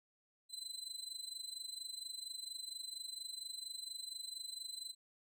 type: tone with amplitude modulation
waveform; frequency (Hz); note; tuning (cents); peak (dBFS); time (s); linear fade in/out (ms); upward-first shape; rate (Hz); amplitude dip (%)
30% pulse; 4042; B7; +39; -38; 0.49-4.95; 50; sine; 24.3; 80
effects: none

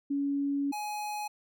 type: tone pair in turn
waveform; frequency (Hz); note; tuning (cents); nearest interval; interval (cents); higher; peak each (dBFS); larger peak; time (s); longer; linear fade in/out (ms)
sine / square; 281.4 / 839.1; C#4 / G#5; +26 / +18; octave + perfect fifth; 1892; second; -27 / -34; first; 0.1-0.72 / 0.72-1.28; first; 10
effects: none

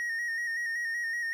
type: tone with vibrato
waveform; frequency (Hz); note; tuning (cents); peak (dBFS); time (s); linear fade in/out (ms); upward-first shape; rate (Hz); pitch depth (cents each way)
triangle; 1864.7; A#6; 0; -28; 0-1.33; 0; square; 5.3; 31
effects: none

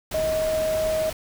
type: tone in noise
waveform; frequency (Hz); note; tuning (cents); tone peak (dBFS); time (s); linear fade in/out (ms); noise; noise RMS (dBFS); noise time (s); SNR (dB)
sine; 630; D#5; +21; -21; 0.14-1.1; 5; pink; -33; 0.11-1.13; +9
effects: none

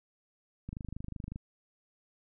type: click train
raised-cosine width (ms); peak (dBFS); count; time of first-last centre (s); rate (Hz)
5; -27; 18; 0.69-1.359; 25.4
effects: none

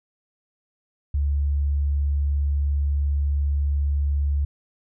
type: tone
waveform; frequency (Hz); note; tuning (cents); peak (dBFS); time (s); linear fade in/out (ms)
sine; 71.4; D2; -48; -19; 1.14-4.45; 5
effects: none

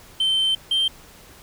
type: tone pair in turn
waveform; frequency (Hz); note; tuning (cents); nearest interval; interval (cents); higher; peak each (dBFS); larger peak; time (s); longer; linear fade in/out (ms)
sine; 3100 / 3145; G7 / G7; -20 / +5; unison; 25; second; -15; neither; 0.2-0.55 / 0.71-0.88; first; 5
effects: tanh soft clip ceiling -16 dBFS + pink hiss -47 dBFS RMS until 1.42 s

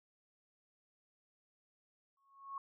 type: tone with exponential growth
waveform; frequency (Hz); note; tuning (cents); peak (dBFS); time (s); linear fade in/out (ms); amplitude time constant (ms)
sine; 1099; C#6; -15; -38; 2.17-2.58; 2; 87
effects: none

